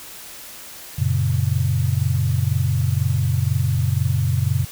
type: chord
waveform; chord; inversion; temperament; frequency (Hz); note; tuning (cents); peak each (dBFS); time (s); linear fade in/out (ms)
sine; F# major; none; equal; 92.5 / 116.54 / 138.59; F#2 / A#2 / C#3; 0 / 0 / 0; -21; 0.98-4.65; 10
effects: white hiss -38 dBFS RMS until 4.71 s